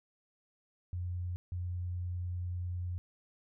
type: tone bursts at uneven times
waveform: sine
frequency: 89 Hz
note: F2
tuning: 33 cents sharp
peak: -34 dBFS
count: 2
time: 0.93-1.36 / 1.52-2.98 s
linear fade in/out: 0 ms
effects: none